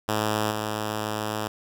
5% pulse tone with level steps, 107.2 Hz, A2, 45 cents flat, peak -12 / -16 dBFS, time 0.08-1.48 s, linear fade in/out 10 ms, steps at 0.5 s, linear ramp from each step 20 ms, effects none

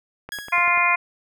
click train, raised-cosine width 0.5 ms, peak -20 dBFS, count 6, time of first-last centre 0.29-0.775 s, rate 10.3 Hz
sawtooth tone with exponential decay, 1661.2 Hz, G#6, in tune, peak -23 dBFS, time 0.32-0.83 s, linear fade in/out 1 ms, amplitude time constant 110 ms
harmonic tone, 349.2 Hz, F4, in tune, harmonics 2 / 3 / 4 / 5 / 6 / 7, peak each -27 / -21 / -27 / -30 / -21 / -21 dBFS, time 0.52-0.96 s, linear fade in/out 10 ms
effects none

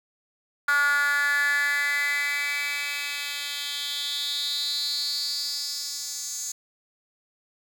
10% pulse tone with high-pass filter sweep, 287.2 Hz, D4, 39 cents flat, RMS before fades -27 dBFS, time 0.68-6.52 s, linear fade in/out 5 ms, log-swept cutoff 1400 to 6400 Hz, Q 6.3, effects 8-bit

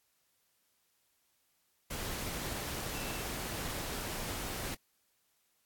sine tone in noise, 2670 Hz, E7, 22 cents sharp, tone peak -48 dBFS, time 2.94-3.23 s, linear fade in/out 10 ms, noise pink, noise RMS -39 dBFS, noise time 1.9-4.75 s, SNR -12 dB, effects white hiss -75 dBFS RMS until 5.65 s + AAC 64 kbps

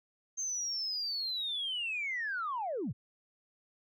sine linear sweep, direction down, 6380 to 82.41 Hz, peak -32 dBFS, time 0.37-2.93 s, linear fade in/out 20 ms, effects tanh soft clip ceiling -28 dBFS

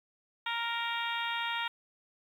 harmonic tone with a mistuned harmonic, 466.2 Hz, A#4, in tune, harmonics 2 / 3 / 4 / 5 / 6 / 7 / 8, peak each -36 / -38 / -39 / -40 / -41 / -41 / -42 dBFS, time 0.46-1.68 s, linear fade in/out 5 ms, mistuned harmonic 8, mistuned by -19 cents, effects 10-bit

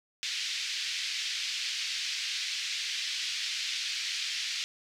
white band-pass noise, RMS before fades -34 dBFS, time 0.23-4.64 s, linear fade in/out 0 ms, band 2100 to 5200 Hz, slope 24 dB/octave, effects none

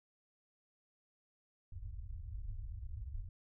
pink low-pass noise, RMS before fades -44 dBFS, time 1.72-3.29 s, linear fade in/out 5 ms, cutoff 110 Hz, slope 96 dB/octave, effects none

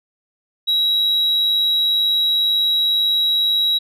sine tone, 3866 Hz, B7, 38 cents flat, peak -12 dBFS, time 0.67-3.79 s, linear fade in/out 20 ms, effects tanh soft clip ceiling -13 dBFS

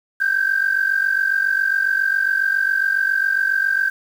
sine tone pair together, 1552 / 1599.3 Hz, G6 / G6, -18 / +34 cents, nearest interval minor second, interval 52 cents, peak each -18 dBFS, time 0.2-3.9 s, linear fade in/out 10 ms, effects tanh soft clip ceiling -9 dBFS + 7-bit

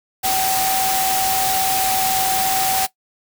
sine tone in noise, 763 Hz, G5, 47 cents flat, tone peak -19 dBFS, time 0.23-2.87 s, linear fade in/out 20 ms, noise white, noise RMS -21 dBFS, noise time 0.23-2.87 s, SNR -1 dB, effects noise-tail reverb RT60 0.1 s tail -17 dB re dry

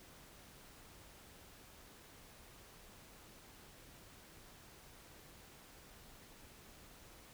silence, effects pink hiss -59 dBFS RMS until 7.33 s

